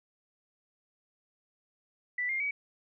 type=tone with pitch steps; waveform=sine; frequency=1975.5 / 2117 / 2269 Hz; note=B6 / C7 / C#7; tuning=0 / +20 / +40 cents; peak=-29 dBFS; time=2.18-2.51 s; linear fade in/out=5 ms; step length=110 ms; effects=none